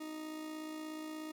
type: tone with amplitude modulation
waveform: 40% pulse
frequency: 311.1 Hz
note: D#4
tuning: in tune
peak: -39 dBFS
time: 0-1.32 s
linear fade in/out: 10 ms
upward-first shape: sine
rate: 56.8 Hz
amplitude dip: 40%
effects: none